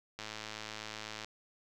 click train, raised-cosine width 0.2 ms, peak -24 dBFS, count 115, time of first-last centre 0.19-1.246 s, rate 108 Hz, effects none

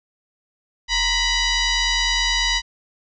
sine tone with frequency modulation, 932.3 Hz, A#5, in tune, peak -17 dBFS, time 0.88-2.62 s, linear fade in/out 50 ms, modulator 977 Hz, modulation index 4.8, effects none

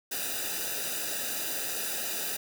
white noise with comb filter, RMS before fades -33 dBFS, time 0.11-2.37 s, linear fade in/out 10 ms, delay 0.92 ms, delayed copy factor -0.9, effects none

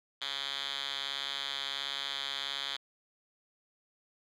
5% pulse tone with band-pass filter, 138.59 Hz, C#3, in tune, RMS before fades -37 dBFS, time 0.21-2.77 s, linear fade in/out 10 ms, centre 3200 Hz, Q 6.8, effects none

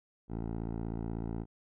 10% pulse tone with low-pass filter, 56.3 Hz, A1, 40 cents sharp, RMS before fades -37 dBFS, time 0.28-1.46 s, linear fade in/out 50 ms, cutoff 670 Hz, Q 0.72, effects none

